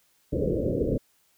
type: low-pass noise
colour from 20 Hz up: white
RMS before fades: -26 dBFS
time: 0.32-0.98 s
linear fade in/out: 10 ms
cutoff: 570 Hz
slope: 96 dB/octave
effects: white hiss -66 dBFS RMS until 1.37 s